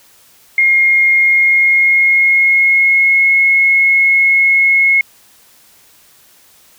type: tone with pitch glide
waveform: sine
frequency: 2137 to 2172 Hz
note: C7 to C#7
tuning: +36 to -36 cents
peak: -7 dBFS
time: 0.58-5.01 s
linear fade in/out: 2 ms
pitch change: +28 cents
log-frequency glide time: 1.12-3.32 s
effects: white hiss -47 dBFS RMS until 6.78 s